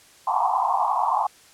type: band-pass noise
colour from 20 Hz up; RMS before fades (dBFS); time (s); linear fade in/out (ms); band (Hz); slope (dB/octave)
white; -22; 0.27-1.27; 5; 710 to 1100; 96
effects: white hiss -52 dBFS RMS until 1.53 s + low-pass 10000 Hz 12 dB/octave